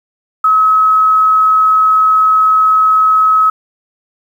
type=tone; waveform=sine; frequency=1282 Hz; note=E6; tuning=49 cents flat; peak=-6 dBFS; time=0.44-3.5 s; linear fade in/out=5 ms; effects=7-bit